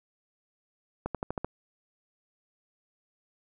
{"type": "accelerating click train", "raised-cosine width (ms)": 1, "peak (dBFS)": -17, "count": 6, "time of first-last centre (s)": [1.06, 1.446], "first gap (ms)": 87, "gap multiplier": 0.94, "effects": []}